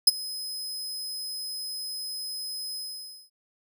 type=tone with ADSR envelope; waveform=sawtooth; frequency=5070 Hz; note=D#8; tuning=32 cents sharp; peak=-8 dBFS; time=0.07-3.3 s; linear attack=7 ms; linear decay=25 ms; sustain=-22 dB; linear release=540 ms; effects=none